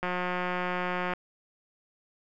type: click train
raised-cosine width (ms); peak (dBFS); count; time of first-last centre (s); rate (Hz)
0.5; -16; 200; 0.03-1.136; 180
effects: none